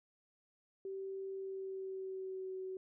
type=tone with pitch glide; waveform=sine; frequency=386.4 to 376.1 Hz; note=G4 to F#4; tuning=-25 to +28 cents; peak=-40 dBFS; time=0.85-2.77 s; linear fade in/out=2 ms; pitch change=-47 cents; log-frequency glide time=1.33-2.55 s; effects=none